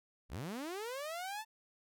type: linear sweep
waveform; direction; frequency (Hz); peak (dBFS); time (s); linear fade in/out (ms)
sawtooth; up; 41.78 to 896; -36; 0.29-1.45; 50
effects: none